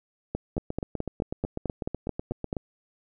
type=two click trains; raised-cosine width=2 ms; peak=-17 / -15 dBFS; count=17 / 11; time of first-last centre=0.58-2.568 / 0.35-2.529 s; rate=8.05 / 4.59 Hz; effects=none